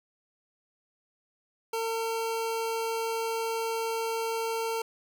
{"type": "tone", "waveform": "25% pulse", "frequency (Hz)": 453.2, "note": "A#4", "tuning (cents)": -49, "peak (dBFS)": -25, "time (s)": [1.73, 4.82], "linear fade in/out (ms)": 5, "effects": []}